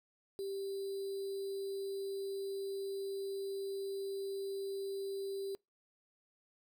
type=tone with sample-and-hold; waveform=sine; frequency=392 Hz; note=G4; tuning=in tune; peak=-37 dBFS; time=0.39-5.55 s; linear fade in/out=0 ms; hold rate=4410 Hz; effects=noise-tail reverb RT60 0.2 s tail -25 dB re dry